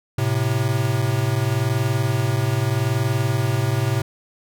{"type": "tone pair together", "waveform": "square", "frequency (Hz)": [110, 130.81], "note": ["A2", "C3"], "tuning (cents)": [0, 0], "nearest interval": "minor third", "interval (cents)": 300, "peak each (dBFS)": -22, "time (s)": [0.18, 4.02], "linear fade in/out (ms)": 5, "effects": []}